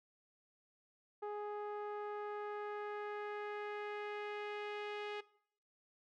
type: tone with low-pass filter sweep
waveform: sawtooth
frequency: 416 Hz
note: G#4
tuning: 3 cents sharp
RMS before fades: -43 dBFS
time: 1.22-5.21 s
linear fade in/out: 10 ms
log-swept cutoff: 1000 to 2900 Hz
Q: 1.5
effects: noise-tail reverb RT60 0.6 s tail -20 dB re dry